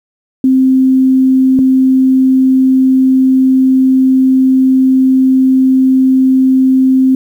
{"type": "tone pair in turn", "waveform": "sine", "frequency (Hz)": [261.6, 261.6], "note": ["C4", "C4"], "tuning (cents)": [0, 0], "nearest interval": "unison", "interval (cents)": 0, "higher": "neither", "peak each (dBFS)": -5, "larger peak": "neither", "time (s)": [[0.44, 1.59], [1.59, 7.15]], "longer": "second", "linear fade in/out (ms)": 2, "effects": ["7-bit"]}